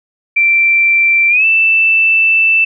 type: tone with pitch glide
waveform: sine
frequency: 2349 to 2652 Hz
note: D7 to E7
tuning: 0 to +10 cents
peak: -7 dBFS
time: 0.36-2.65 s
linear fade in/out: 10 ms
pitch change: +210 cents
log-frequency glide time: 1.29-1.45 s
effects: none